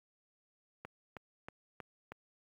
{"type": "click train", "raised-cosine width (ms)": 0.5, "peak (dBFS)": -29, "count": 5, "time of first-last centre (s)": [0.85, 2.12], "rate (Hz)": 3.15, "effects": ["high-pass 60 Hz 12 dB/octave", "10-bit"]}